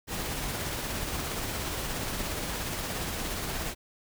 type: noise with tremolo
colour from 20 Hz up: pink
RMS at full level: -32 dBFS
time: 0.07-3.75 s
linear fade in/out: 50 ms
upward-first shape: triangle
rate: 17 Hz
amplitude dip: 30%
effects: none